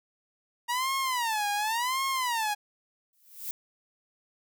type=tone with vibrato; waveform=sawtooth; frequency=940 Hz; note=A#5; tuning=14 cents sharp; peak=-23 dBFS; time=0.68-2.55 s; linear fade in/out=20 ms; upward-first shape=sine; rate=0.91 Hz; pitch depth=240 cents each way
type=noise with exponential growth; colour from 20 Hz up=violet; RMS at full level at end=-32 dBFS; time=3.13-3.51 s; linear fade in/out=1 ms; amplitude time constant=81 ms
effects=none